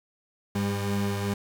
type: tone pair together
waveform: 30% pulse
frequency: 101.4 / 200.2 Hz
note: G#2 / G3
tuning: -41 / +37 cents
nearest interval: octave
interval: 1178 cents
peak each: -26 dBFS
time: 0.55-1.34 s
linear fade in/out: 5 ms
effects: 8-bit